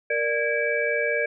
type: tone cluster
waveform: sine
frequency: 466.6 / 591 / 1643 / 2309 Hz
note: A#4 / D5 / G#6 / D7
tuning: +2 / +11 / -19 / -30 cents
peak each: -27 dBFS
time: 0.1-1.26 s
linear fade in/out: 5 ms
effects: none